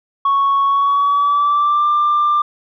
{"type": "tone with pitch glide", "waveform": "sine", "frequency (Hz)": [1108.7, 1188.3], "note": ["C#6", "D6"], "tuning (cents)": [0, 20], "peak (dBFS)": -10, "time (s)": [0.25, 2.42], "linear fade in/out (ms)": 5, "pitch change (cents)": 120, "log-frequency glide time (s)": [0.66, 1.88], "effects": ["tanh soft clip ceiling -9 dBFS"]}